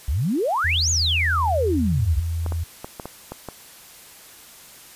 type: exponential two-way sweep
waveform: sine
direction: up then down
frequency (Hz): 58.4 to 7040 to 58.4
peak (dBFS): -19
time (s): 0.08-2.2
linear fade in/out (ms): 5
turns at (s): 0.9
type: tone with pitch glide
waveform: sine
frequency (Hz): 82.5 to 83.03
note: E2 to E2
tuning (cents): +2 to +13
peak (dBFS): -22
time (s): 0.64-2.64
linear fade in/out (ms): 10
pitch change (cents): +11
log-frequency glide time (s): 1.5-1.79
type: clicks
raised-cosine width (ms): 1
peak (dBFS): -17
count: 7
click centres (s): 2.463 / 2.522 / 2.845 / 2.998 / 3.056 / 3.32 / 3.487
effects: white hiss -45 dBFS RMS until 4.95 s + resampled to 32000 Hz